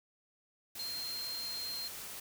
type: tone in noise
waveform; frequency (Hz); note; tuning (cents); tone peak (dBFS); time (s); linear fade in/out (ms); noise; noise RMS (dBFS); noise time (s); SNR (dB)
sine; 4186; C8; 0; -38; 0.79-1.88; 5; white; -45; 0.75-2.2; +4
effects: none